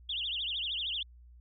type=tone with vibrato; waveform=sine; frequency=3198 Hz; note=G7; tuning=34 cents sharp; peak=-32 dBFS; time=0.09-1.03 s; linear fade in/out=5 ms; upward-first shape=triangle; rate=13 Hz; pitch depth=280 cents each way; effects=added 60 Hz sine -52 dBFS peak until 1.4 s